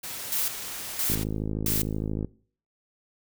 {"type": "noise", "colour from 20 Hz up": "white", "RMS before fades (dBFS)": -36, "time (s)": [0.03, 1.24], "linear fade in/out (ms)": 10}
{"type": "noise bursts", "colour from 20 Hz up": "blue", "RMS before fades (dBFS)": -27, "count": 3, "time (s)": [0.32, 1.82], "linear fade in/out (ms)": 2, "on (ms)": 160, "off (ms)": 510}
{"type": "click train", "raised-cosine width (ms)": 3, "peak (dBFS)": -17, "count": 62, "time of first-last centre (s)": [1.1, 2.247], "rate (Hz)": 53.2}
{"effects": ["noise-tail reverb RT60 0.5 s tail -22 dB re dry"]}